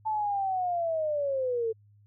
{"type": "linear sweep", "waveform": "sine", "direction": "down", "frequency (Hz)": [880, 438.8], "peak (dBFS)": -26, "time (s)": [0.05, 1.73], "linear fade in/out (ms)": 20, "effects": ["added 103 Hz sine -56 dBFS peak until 2.06 s"]}